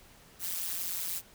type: noise with amplitude modulation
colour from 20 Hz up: blue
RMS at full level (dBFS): -31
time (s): 0.39-1.22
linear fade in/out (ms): 50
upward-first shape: sine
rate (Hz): 178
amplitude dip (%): 95
effects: pink hiss -57 dBFS RMS until 1.34 s